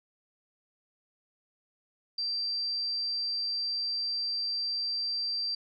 sine tone, 4699 Hz, D8, in tune, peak -29 dBFS, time 2.18-5.55 s, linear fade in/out 5 ms, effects none

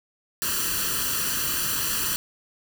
white noise with comb filter, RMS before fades -26 dBFS, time 0.42-2.16 s, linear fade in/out 0 ms, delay 0.68 ms, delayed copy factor +0.8, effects none

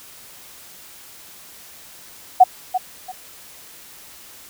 sine tone with echo, 740 Hz, F#5, in tune, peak -4 dBFS, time 2.4-2.44 s, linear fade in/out 10 ms, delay 340 ms, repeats 2, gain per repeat -12 dB, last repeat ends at 3.12 s, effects white hiss -43 dBFS RMS until 4.49 s

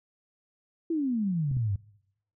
sine exponential sweep, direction down, 341.5 to 93.8 Hz, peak -25 dBFS, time 0.9-1.76 s, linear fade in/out 5 ms
clicks, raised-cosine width 5 ms, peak -25 dBFS, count 2, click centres 1.514 / 1.569 s
effects noise-tail reverb RT60 0.8 s tail -24 dB re dry

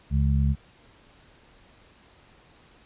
harmonic tone, 69.3 Hz, C#2, in tune, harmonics 1 / 2 / 3, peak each -21 / -24 / -29 dBFS, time 0.1-0.56 s, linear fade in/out 50 ms, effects pink hiss -56 dBFS RMS until 2.85 s + resampled to 8000 Hz

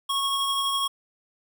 square tone pair together, 1100 / 3288 Hz, C#6 / G#7, -14 / -18 cents, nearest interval octave + perfect fifth, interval 1896 cents, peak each -27 dBFS, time 0.09-0.88 s, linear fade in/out 10 ms, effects none

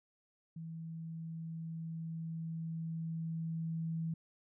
sine tone with level ramp, 163.2 Hz, E3, 17 cents flat, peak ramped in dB -42 to -34 dBFS, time 0.56-4.14 s, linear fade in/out 5 ms, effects none

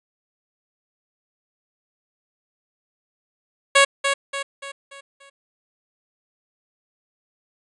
10% pulse tone with echo, 554.4 Hz, C#5, in tune, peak -3 dBFS, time 3.75-3.85 s, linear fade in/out 10 ms, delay 290 ms, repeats 5, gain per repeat -7 dB, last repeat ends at 5.3 s, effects resampled to 24000 Hz

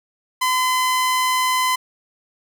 sawtooth tone, 1020 Hz, C6, 44 cents flat, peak -13 dBFS, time 0.41-1.76 s, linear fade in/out 10 ms, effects none

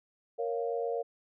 sine chord, Bb minor, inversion none, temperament equal, 466.2 / 554.4 / 698.5 Hz, Bb4 / Db5 / F5, 0 / 0 / 0 cents, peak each -32 / -36 / -37 dBFS, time 0.38-1.03 s, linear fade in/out 20 ms, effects none

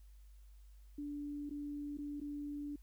sine tone with dropouts, 290.5 Hz, D4, 19 cents flat, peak -40 dBFS, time 0.98-2.76 s, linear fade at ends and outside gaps 5 ms, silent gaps 1.495-1.508 / 1.973-1.985 / 2.202-2.213 s, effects added 50 Hz sine -55 dBFS peak until 2.82 s + white hiss -75 dBFS RMS until 2.82 s

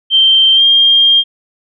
sine tone with pitch glide, 3136 to 3209 Hz, G7 to G7, 0 to +40 cents, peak -5 dBFS, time 0.1-1.24 s, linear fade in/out 50 ms, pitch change +40 cents, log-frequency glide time 0.54-0.63 s, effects none

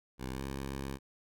10% pulse tone with pitch glide, 64.7 to 67.84 Hz, C2 to C#2, -19 to -37 cents, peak -29 dBFS, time 0.18-0.99 s, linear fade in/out 50 ms, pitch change +82 cents, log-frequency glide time 0.32-0.42 s, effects none

